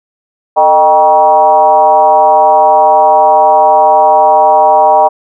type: tone with frequency modulation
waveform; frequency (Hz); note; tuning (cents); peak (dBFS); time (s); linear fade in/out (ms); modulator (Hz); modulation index
sine; 784; G5; 0; -3; 0.56-5.09; 20; 170; 1.2
effects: none